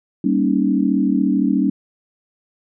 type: chord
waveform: sine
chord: Eb dominant seventh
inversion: first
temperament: equal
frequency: 196 / 233.1 / 277.2 / 311.1 Hz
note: G3 / Bb3 / Db4 / Eb4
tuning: 0 / 0 / 0 / 0 cents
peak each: -19 / -21 / -18 / -22 dBFS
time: 0.24-1.7 s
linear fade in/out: 5 ms
effects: none